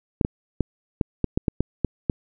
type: clicks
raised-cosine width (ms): 3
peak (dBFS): -7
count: 10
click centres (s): 0.212 / 0.249 / 0.607 / 1.012 / 1.243 / 1.375 / 1.482 / 1.606 / 1.847 / 2.098
effects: none